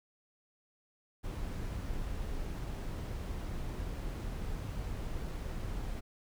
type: noise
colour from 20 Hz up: brown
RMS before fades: -38 dBFS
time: 1.23-6.01 s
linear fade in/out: 20 ms
effects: none